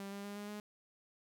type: tone with pitch steps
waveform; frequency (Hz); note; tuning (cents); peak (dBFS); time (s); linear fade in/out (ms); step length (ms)
sawtooth; 197.7 / 200.3 / 203 / 205.7 / 208.5; G3 / G3 / G#3 / G#3 / G#3; +15 / +38 / -39 / -16 / +7; -39; 0-0.6; 2; 120
effects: none